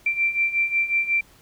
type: beating tone pair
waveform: sine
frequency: 2349 / 2354.5 Hz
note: D7 / D7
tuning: 0 / +4 cents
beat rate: 5.5 Hz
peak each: -25 / -21 dBFS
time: 0.06-1.21 s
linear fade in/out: 5 ms
effects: pink hiss -54 dBFS RMS until 1.41 s